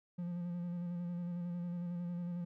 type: tone with vibrato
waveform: triangle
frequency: 174.61 Hz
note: F3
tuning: in tune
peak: -35 dBFS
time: 0.18-2.45 s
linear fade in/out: 10 ms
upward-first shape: square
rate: 11 Hz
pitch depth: 22 cents each way
effects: none